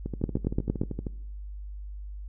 two click trains, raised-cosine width 3 ms, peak -19 / -12 dBFS, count 14 / 6, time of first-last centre 0.06-1.068 / 0.24-0.815 s, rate 12.9 / 8.7 Hz, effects noise-tail reverb RT60 0.8 s tail -21 dB re dry + added 50 Hz sine -36 dBFS peak until 2.28 s

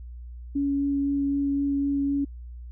sine tone with vibrato, 280.4 Hz, C#4, 20 cents sharp, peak -22 dBFS, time 0.55-2.25 s, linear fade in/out 10 ms, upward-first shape sine, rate 3.9 Hz, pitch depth 8 cents each way, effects added 60 Hz sine -37 dBFS peak until 2.71 s

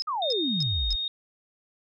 sine tone bursts, 5120 Hz, D#8, 49 cents sharp, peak -26 dBFS, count 4, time 0-0.928 s, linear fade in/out 0 ms, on 22 ms, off 280 ms
sine exponential sweep, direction down, 1300 to 38.89 Hz, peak -26 dBFS, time 0.07-0.96 s, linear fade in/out 10 ms
sine tone with pitch glide, 3666 to 3709 Hz, A#7 to A#7, -30 to -9 cents, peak -27 dBFS, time 0.22-1.08 s, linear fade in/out 2 ms, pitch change +21 cents, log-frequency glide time 0.39-0.47 s
effects none

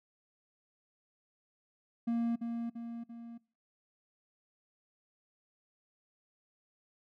triangle tone with echo, 233.1 Hz, A#3, in tune, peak -27 dBFS, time 2.07-2.36 s, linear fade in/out 10 ms, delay 340 ms, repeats 3, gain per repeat -5 dB, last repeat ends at 3.38 s, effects noise-tail reverb RT60 0.4 s tail -23 dB re dry

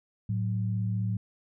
sine tone pair together, 109.7 / 185 Hz, A2 / F#3, -5 / 0 cents, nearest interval major sixth, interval 905 cents, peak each -27 / -33 dBFS, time 0.29-1.17 s, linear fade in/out 5 ms, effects none

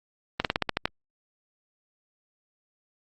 slowing click train, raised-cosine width 0.3 ms, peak -7 dBFS, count 8, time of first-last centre 0.4-0.855 s, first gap 48 ms, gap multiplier 1.1, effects Opus 32 kbps

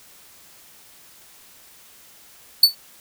45% pulse tone with exponential decay, 4478 Hz, C#8, 17 cents sharp, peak -4 dBFS, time 2.63-2.75 s, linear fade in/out 5 ms, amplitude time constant 24 ms, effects white hiss -49 dBFS RMS until 3 s

